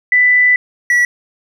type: tone pair in turn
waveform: sine / triangle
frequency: 1988 / 1943.7 Hz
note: B6 / B6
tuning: +11 / -28 cents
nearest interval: unison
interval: 39 cents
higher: first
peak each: -7 dBFS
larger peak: neither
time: 0.12-0.56 / 0.9-1.05 s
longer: first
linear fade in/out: 2 ms
effects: none